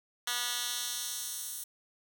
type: tone with high-pass filter sweep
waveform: 10% pulse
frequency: 242.8 Hz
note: B3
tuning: 29 cents flat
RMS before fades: -36 dBFS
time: 0.27-1.64 s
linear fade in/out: 5 ms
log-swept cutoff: 2200 to 9500 Hz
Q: 0.84
effects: none